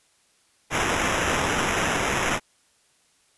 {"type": "noise with sample-and-hold", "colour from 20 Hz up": "violet", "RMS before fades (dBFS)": -24, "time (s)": [0.7, 2.4], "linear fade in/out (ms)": 50, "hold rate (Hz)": 4410, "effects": ["white hiss -63 dBFS RMS until 3.37 s", "resampled to 24000 Hz"]}